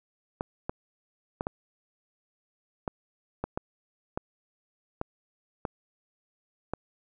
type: clicks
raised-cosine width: 1 ms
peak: -16 dBFS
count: 11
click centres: 0.409 / 0.695 / 1.409 / 1.469 / 2.878 / 3.44 / 3.575 / 4.175 / 5.014 / 5.652 / 6.736 s
effects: none